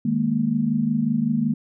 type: chord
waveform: sine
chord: D# suspended fourth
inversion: none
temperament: equal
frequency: 155.56 / 207.7 / 233.1 Hz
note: D#3 / G#3 / A#3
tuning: 0 / 0 / 0 cents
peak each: -26 / -24 / -21 dBFS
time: 0.05-1.54 s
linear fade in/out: 5 ms
effects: none